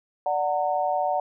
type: chord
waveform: sine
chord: D augmented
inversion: none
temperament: equal with one note detuned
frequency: 587.3 / 740 / 915.3 Hz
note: D5 / F#5 / A#5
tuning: 0 / 0 / -32 cents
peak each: -27 / -24 / -29 dBFS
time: 0.26-1.2 s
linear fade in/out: 2 ms
effects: none